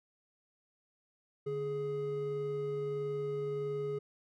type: tone pair together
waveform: triangle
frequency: 146.41 / 417.7 Hz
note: D3 / G#4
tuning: -5 / +10 cents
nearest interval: octave + tritone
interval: 1815 cents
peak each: -39 / -32 dBFS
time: 1.46-3.99 s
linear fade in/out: 10 ms
effects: none